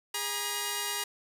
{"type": "tone pair together", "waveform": "5% pulse", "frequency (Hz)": [410.2, 954], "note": ["G#4", "A#5"], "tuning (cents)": [-21, 40], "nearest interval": "octave + minor third", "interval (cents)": 1461, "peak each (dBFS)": [-25, -20], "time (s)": [0.14, 1.04], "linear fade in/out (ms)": 5, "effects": []}